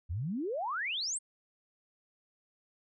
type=exponential sweep; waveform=sine; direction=up; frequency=75 to 8900 Hz; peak=-32 dBFS; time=0.09-1.19 s; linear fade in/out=20 ms; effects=none